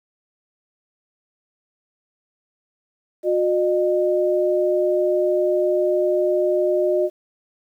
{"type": "tone pair together", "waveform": "sine", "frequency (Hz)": [361.6, 609.2], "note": ["F#4", "D#5"], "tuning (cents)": [-40, -37], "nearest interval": "major sixth", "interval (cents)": 903, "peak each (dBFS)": -19, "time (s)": [3.23, 7.1], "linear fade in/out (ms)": 50, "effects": ["9-bit"]}